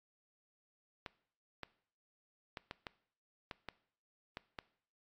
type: clicks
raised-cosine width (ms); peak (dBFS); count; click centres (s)
0.3; -26; 9; 1.062 / 1.633 / 2.572 / 2.711 / 2.868 / 3.512 / 3.687 / 4.371 / 4.588
effects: noise-tail reverb RT60 0.6 s tail -20 dB re dry + AAC 48 kbps

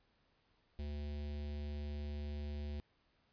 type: tone with notch filter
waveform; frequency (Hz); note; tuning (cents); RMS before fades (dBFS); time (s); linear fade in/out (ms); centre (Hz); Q
square; 73.2; D2; -5; -42; 0.79-2.8; 0; 1200; 0.65
effects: pink hiss -75 dBFS RMS until 3.32 s + resampled to 11025 Hz

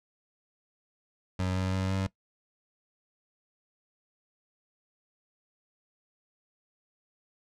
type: tone with pitch steps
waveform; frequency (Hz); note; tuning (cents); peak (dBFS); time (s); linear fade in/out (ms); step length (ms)
25% pulse; 92.5 / 93.57 / 94.66 / 95.76; F#2 / F#2 / F#2 / G2; 0 / +20 / +40 / -40; -24; 1.39-2.07; 5; 170
effects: noise-tail reverb RT60 0.1 s tail -19 dB re dry + low-pass 7000 Hz 12 dB/octave

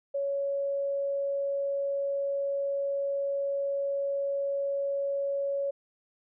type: tone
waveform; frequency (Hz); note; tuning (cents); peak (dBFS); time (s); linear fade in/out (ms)
sine; 558; C#5; +11; -27; 0.14-5.71; 10
effects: none

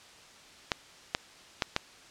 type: clicks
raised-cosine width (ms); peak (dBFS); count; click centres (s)
0.2; -8; 4; 0.718 / 1.149 / 1.622 / 1.764
effects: white hiss -53 dBFS RMS until 2.1 s + low-pass 6000 Hz 12 dB/octave

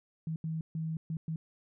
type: tone bursts at uneven times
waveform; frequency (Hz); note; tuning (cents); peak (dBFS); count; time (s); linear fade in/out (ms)
sine; 160.4; E3; -47; -32; 5; 0.27-0.36 / 0.44-0.61 / 0.75-0.97 / 1.1-1.17 / 1.28-1.36; 2
effects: none

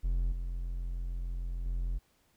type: tone with level steps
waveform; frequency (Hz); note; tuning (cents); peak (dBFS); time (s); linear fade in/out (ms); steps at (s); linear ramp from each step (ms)
triangle; 43.36; F1; -12; -25 / -31 / -28; 0.03-1.99; 20; 0.32 / 1.66; 2
effects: pink hiss -70 dBFS RMS until 2.36 s

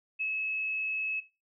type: tone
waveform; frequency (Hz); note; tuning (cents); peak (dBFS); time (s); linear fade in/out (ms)
sine; 2585; E7; -34; -29; 0.19-1.21; 20
effects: noise-tail reverb RT60 0.3 s tail -18 dB re dry

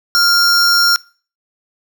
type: tone pair together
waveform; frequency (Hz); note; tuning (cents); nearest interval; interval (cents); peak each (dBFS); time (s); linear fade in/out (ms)
square; 1393 / 5505; F6 / F8; -5 / -26; 2 octaves; 2379; -13; 0.15-0.96; 0
effects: noise-tail reverb RT60 0.4 s tail -23 dB re dry

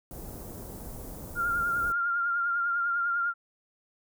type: band-stop noise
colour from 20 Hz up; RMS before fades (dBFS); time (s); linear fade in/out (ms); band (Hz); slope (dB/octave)
pink; -41; 0.11-1.92; 0; 690 to 11000; 12
type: tone with vibrato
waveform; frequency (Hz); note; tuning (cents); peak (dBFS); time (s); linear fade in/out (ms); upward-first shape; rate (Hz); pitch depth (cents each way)
sine; 1396.9; F6; 0; -25; 1.35-3.34; 50; triangle; 10; 42
effects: none

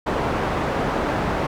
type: low-pass noise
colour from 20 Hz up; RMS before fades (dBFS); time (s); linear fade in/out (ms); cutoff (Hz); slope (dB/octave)
white; -23; 0.06-1.47; 10; 910; 12
effects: none

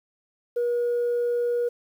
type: tone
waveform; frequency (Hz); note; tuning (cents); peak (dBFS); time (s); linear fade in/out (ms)
sine; 480; B4; -49; -20; 0.56-1.69; 10
effects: tanh soft clip ceiling -19 dBFS + 9-bit

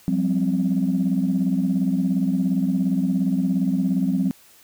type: chord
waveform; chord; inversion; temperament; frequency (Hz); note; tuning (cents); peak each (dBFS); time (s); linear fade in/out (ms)
sine; F suspended second; none; equal with one note detuned; 178.8 / 196 / 261.6; F3 / G3 / C4; +41 / 0 / 0; -22; 0.08-4.31; 0
effects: tanh soft clip ceiling -11 dBFS + white hiss -52 dBFS RMS until 4.63 s

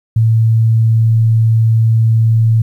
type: tone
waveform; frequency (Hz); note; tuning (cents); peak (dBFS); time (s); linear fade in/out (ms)
sine; 112.6; A2; +40; -7; 0.16-2.62; 5
effects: 8-bit

